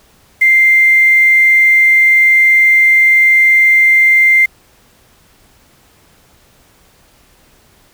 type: tone with quantisation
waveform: sine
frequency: 2093 Hz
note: C7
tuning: in tune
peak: -5 dBFS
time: 0.41-4.46 s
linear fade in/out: 10 ms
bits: 5
effects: pink hiss -49 dBFS RMS until 7.93 s